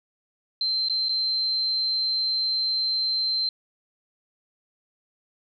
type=tone with dropouts; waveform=sine; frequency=4116 Hz; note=C8; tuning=29 cents flat; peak=-22 dBFS; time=0.61-3.49 s; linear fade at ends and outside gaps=2 ms; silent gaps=0.886-0.897 / 1.086-1.092 s; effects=none